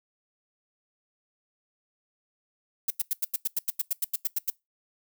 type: noise bursts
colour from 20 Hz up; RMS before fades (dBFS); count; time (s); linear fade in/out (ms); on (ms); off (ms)
violet; -26; 15; 2.88-4.501; 5; 25; 89
effects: noise-tail reverb RT60 0.2 s tail -23 dB re dry